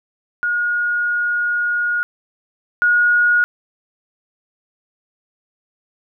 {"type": "tone pair in turn", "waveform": "sine", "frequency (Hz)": [1438, 1444], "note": ["F#6", "F#6"], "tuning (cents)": [-50, -43], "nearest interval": "unison", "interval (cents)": 7, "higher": "second", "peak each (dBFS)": [-16, -11], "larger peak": "second", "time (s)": [[0.43, 2.03], [2.82, 3.44]], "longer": "first", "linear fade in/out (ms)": 0, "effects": []}